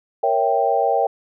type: chord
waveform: sine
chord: A# diminished seventh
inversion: none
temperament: equal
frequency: 466.2 / 554.4 / 659.3 / 784 Hz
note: A#4 / C#5 / E5 / G5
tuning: 0 / 0 / 0 / 0 cents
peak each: -22 / -22 / -22 / -19 dBFS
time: 0.23-1.07 s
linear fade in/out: 5 ms
effects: none